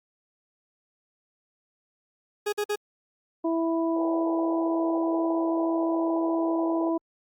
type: tone bursts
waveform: 40% pulse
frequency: 415.3 Hz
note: G#4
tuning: in tune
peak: -24 dBFS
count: 3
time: 2.46-2.759 s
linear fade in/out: 10 ms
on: 67 ms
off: 49 ms
type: harmonic tone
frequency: 329.6 Hz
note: E4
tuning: in tune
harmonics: 1 / 2 / 3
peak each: -24 / -30 / -34 dBFS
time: 3.44-6.98 s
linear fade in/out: 10 ms
type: band-pass noise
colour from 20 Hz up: white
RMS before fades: -38 dBFS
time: 3.96-6.9 s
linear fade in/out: 5 ms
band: 410 to 880 Hz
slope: 96 dB/octave
effects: Opus 48 kbps